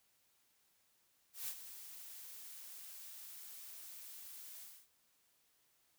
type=noise with ADSR envelope; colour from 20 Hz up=blue; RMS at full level=-41 dBFS; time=1.33-4.88 s; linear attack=150 ms; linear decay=62 ms; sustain=-11 dB; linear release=270 ms; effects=white hiss -75 dBFS RMS until 5.98 s